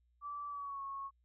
sine tone with pitch glide, 1160 to 1098.7 Hz, D6 to C#6, -22 to -16 cents, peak -40 dBFS, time 0.21-1.11 s, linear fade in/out 50 ms, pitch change -94 cents, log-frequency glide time 0.48-0.82 s, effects added 60 Hz sine -70 dBFS peak until 1.24 s

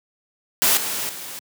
white noise with level steps, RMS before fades -17 / -26 / -34 dBFS, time 0.62-1.39 s, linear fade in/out 0 ms, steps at 0.77 / 1.09 s, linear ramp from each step 2 ms, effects high-pass 150 Hz 12 dB/octave

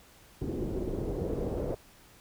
pink noise with low-pass filter sweep, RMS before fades -33 dBFS, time 0.41-1.75 s, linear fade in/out 10 ms, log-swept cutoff 330 to 520 Hz, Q 2.6, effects pink hiss -57 dBFS RMS until 2.2 s

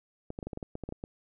clicks, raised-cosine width 2 ms, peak -24 dBFS, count 12, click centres 0.304 / 0.389 / 0.428 / 0.47 / 0.532 / 0.574 / 0.628 / 0.754 / 0.837 / 0.89 / 0.924 / 1.039 s, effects none

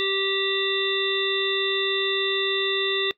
harmonic tone with a mistuned harmonic, 390 Hz, G4, 9 cents flat, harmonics 1 / 3 / 5 / 7 / 9 / 10, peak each -26 / -35 / -30 / -31 / -26 / -34 dBFS, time 0-3.11 s, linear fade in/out 0 ms, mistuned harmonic 9, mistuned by +31 cents, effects noise-tail reverb RT60 0.1 s tail -19 dB re dry

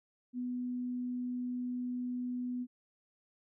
sine tone, 247.8 Hz, B3, 6 cents sharp, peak -34 dBFS, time 0.33-2.67 s, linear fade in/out 50 ms, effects none

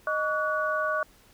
sine tone cluster, 619 / 1138 / 1470 Hz, D#5 / C#6 / F#6, -9 / +45 / -12 cents, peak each -29 dBFS, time 0.07-1.03 s, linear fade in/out 2 ms, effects pink hiss -58 dBFS RMS until 1.33 s

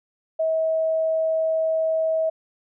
sine tone, 642 Hz, E5, 46 cents flat, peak -19 dBFS, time 0.39-2.3 s, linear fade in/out 10 ms, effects none

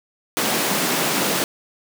pink high-pass noise, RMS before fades -21 dBFS, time 0.37-1.44 s, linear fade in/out 0 ms, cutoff 180 Hz, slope 24 dB/octave, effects none

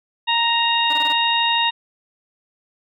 harmonic tone, 932.3 Hz, A#5, in tune, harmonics 1 / 2 / 3 / 4, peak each -20 / -25 / -21 / -21 dBFS, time 0.27-1.71 s, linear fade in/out 20 ms
10% pulse tone bursts, 294.8 Hz, D4, 7 cents sharp, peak -23 dBFS, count 5, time 0.9-1.125 s, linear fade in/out 2 ms, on 29 ms, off 20 ms
effects none

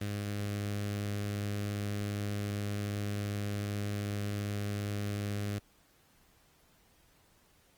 sawtooth tone with notch filter, 102.6 Hz, G#2, 21 cents flat, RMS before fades -35 dBFS, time 0.01-5.59 s, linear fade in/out 5 ms, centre 920 Hz, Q 1.5, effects pink hiss -66 dBFS RMS until 7.77 s + Opus 24 kbps

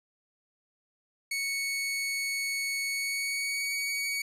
sawtooth tone with pitch glide, 2217 to 2247 Hz, C#7 to C#7, 0 to +23 cents, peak -26 dBFS, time 1.31-4.22 s, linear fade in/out 5 ms, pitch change +23 cents, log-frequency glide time 2.88-3.7 s, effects resampled to 32000 Hz

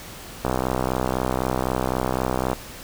click train, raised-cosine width 1 ms, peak -8 dBFS, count 134, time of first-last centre 0.45-2.531 s, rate 63.9 Hz, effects pink hiss -39 dBFS RMS until 2.83 s

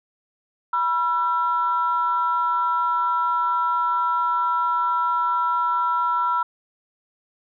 sine tone pair together, 976 / 1348.9 Hz, B5 / E6, -21 / +39 cents, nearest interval tritone, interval 560 cents, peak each -21 dBFS, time 0.73-6.43 s, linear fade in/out 5 ms, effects tanh soft clip ceiling -11 dBFS

